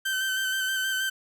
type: tone with vibrato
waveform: 30% pulse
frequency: 1542 Hz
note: G6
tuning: 29 cents flat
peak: -23 dBFS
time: 0.05-1.1 s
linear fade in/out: 10 ms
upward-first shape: square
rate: 6.3 Hz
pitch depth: 18 cents each way
effects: none